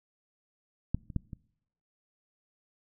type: clicks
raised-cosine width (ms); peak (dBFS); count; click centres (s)
5; -15 / -30 / -17 / -28; 4; 0.946 / 1.102 / 1.163 / 1.332
effects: noise-tail reverb RT60 0.8 s tail -24 dB re dry